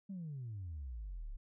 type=exponential sweep; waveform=sine; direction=down; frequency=202.9 to 31.83 Hz; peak=-40 dBFS; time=0.09-1.37 s; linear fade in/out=10 ms; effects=tanh soft clip ceiling -38 dBFS